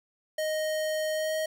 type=tone with pitch glide; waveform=square; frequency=622.3 to 628.8 Hz; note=D#5 to D#5; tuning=0 to +18 cents; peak=-28 dBFS; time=0.38-1.46 s; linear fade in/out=5 ms; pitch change=+18 cents; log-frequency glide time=1.13-1.35 s; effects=10-bit